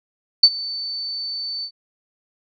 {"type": "tone with ADSR envelope", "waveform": "sine", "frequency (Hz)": 4526, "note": "C#8", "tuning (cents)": 35, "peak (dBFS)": -4, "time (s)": [0.43, 1.71], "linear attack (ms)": 6, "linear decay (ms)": 52, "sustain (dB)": -21, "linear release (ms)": 75, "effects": []}